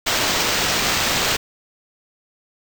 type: noise with sample-and-hold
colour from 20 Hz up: violet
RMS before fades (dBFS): -20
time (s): 0.06-1.37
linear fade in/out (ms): 10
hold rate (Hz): 11025
effects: none